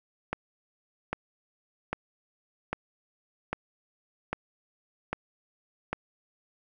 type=click train; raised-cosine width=0.5 ms; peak=-14 dBFS; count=8; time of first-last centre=0.33-5.93 s; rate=1.25 Hz; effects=none